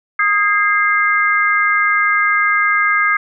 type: chord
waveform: sine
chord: Ab major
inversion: second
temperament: equal with one note detuned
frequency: 1244.5 / 1625.2 / 2093 Hz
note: Eb6 / Ab6 / C7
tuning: 0 / -38 / 0 cents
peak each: -16 dBFS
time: 0.19-3.17 s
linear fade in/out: 5 ms
effects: none